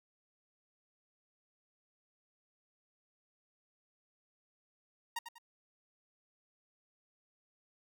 sawtooth tone with echo, 935 Hz, A#5, 5 cents sharp, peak -31 dBFS, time 5.16-5.19 s, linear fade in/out 5 ms, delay 97 ms, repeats 2, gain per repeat -9 dB, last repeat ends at 5.384 s, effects none

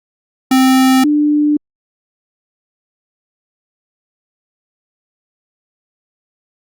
square / sine tone pair in turn, 261.3 / 296.9 Hz, C4 / D4, -2 / +19 cents, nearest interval major second, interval 221 cents, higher second, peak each -8 / -9 dBFS, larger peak first, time 0.51-1.04 / 1.04-1.57 s, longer neither, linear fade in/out 5 ms, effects Opus 48 kbps

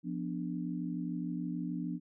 sine chord, B diminished, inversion second, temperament equal, 174.61 / 246.9 / 293.7 Hz, F3 / B3 / D4, 0 / 0 / 0 cents, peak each -37 / -39 / -39 dBFS, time 0.03-2 s, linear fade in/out 50 ms, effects none

